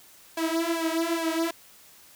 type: tone with flanger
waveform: sawtooth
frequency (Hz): 329.6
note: E4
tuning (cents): 0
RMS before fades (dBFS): -27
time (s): 0.37-1.51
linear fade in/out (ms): 5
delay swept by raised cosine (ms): 1.8 to 5.9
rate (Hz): 2.4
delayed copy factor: +1
effects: white hiss -53 dBFS RMS until 2.15 s